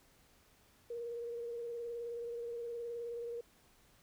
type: tone with vibrato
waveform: sine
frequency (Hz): 471.1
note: A#4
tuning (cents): +18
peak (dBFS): -39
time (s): 0.9-3.41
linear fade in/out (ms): 5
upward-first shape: sine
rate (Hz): 19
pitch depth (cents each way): 26
effects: pink hiss -67 dBFS RMS until 4.02 s